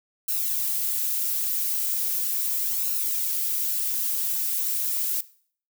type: noise with flanger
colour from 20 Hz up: violet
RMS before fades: -26 dBFS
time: 0.28-5.21 s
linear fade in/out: 5 ms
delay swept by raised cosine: 0.73 to 6.23 ms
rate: 0.38 Hz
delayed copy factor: +0.6
effects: noise-tail reverb RT60 0.5 s tail -18 dB re dry